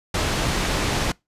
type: low-pass noise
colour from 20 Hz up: pink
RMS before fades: -23 dBFS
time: 0.14-1.12 s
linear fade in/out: 5 ms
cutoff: 6700 Hz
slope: 12 dB/octave
effects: noise-tail reverb RT60 0.2 s tail -24 dB re dry + resampled to 32000 Hz